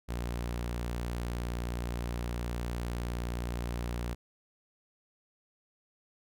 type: tone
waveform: sawtooth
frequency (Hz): 59.4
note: A#1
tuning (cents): +33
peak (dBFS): -29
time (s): 0.08-4.15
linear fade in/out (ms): 20
effects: none

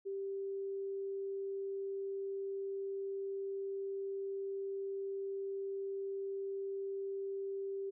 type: tone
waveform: sine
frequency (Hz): 392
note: G4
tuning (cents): 0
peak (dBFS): -37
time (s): 0.05-7.91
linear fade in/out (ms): 20
effects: none

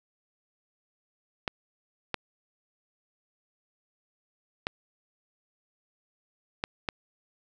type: clicks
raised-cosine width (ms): 0.3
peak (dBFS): -12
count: 5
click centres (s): 1.478 / 2.143 / 4.669 / 6.639 / 6.888
effects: none

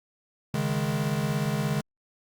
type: chord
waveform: square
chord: C# suspended second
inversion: none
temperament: equal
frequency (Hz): 138.59 / 155.56 / 207.7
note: C#3 / D#3 / G#3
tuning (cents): 0 / 0 / 0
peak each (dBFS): -30 / -30 / -31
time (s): 0.54-1.81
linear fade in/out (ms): 2
effects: Opus 48 kbps

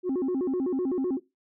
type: tone with vibrato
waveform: sine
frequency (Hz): 311.1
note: D#4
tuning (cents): 0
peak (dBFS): -22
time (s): 0.03-1.2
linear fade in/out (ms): 50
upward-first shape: square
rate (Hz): 7.9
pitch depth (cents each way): 270
effects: noise-tail reverb RT60 0.2 s tail -18 dB re dry + tanh soft clip ceiling -23 dBFS

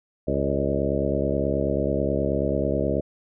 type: harmonic tone with a mistuned harmonic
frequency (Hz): 69.3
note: C#2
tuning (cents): 0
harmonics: 1 / 2 / 3 / 4 / 5 / 6 / 7 / 8 / 9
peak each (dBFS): -30 / -30 / -30 / -30 / -30 / -30 / -30 / -30 / -30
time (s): 0.27-3.01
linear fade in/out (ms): 10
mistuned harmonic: 8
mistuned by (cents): +39
effects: none

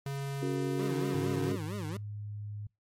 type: tone with pitch glide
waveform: square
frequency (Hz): 138.59 to 141.01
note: C#3 to C#3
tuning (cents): 0 to +30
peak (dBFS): -34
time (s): 0.06-1.52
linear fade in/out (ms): 2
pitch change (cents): +30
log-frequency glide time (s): 0.72-1.07
type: harmonic tone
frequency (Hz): 92.5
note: F#2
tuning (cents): 0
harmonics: 3 / 4 / 5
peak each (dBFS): -34 / -34 / -40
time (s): 0.42-1.56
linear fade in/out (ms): 5
type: tone with vibrato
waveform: 25% pulse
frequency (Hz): 177.2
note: F3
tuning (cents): +25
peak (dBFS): -33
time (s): 0.79-1.97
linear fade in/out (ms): 2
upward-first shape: sine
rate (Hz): 4.4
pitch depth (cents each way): 280
type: tone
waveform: sine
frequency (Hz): 104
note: G#2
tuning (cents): +3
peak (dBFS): -37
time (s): 1.14-2.67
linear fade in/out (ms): 5
effects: noise-tail reverb RT60 0.2 s tail -25 dB re dry + MP3 64 kbps

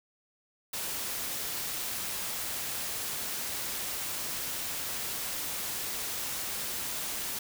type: noise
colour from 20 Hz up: white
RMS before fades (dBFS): -35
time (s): 0.73-7.39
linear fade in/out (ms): 5
effects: none

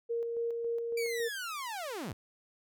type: tone with tremolo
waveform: sine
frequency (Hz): 466.2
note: A#4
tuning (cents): 0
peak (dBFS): -30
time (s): 0.09-1.29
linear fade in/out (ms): 20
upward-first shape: square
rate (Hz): 3.6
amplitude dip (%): 30
type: linear sweep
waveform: sawtooth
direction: down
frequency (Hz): 2350 to 73.42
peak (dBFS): -33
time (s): 0.97-2.13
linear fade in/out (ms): 5
effects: none

